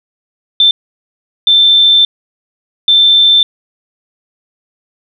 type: tone bursts at uneven times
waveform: sine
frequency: 3553 Hz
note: A7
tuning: 16 cents sharp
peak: -4 dBFS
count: 3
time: 0.6-0.71 / 1.47-2.05 / 2.88-3.43 s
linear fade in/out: 2 ms
effects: none